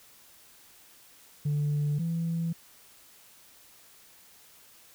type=tone pair in turn; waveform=sine; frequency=146.83 / 166.35 Hz; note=D3 / E3; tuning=0 / +16 cents; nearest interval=major second; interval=216 cents; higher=second; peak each=-23 / -26 dBFS; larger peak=first; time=1.45-1.99 / 1.99-2.53 s; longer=neither; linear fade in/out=10 ms; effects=tanh soft clip ceiling -23 dBFS + white hiss -56 dBFS RMS until 4.94 s